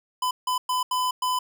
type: tone bursts at uneven times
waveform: square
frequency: 1007 Hz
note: B5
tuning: 33 cents sharp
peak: -23 dBFS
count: 5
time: 0.22-0.31 / 0.47-0.58 / 0.69-0.83 / 0.91-1.11 / 1.22-1.39 s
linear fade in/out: 5 ms
effects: none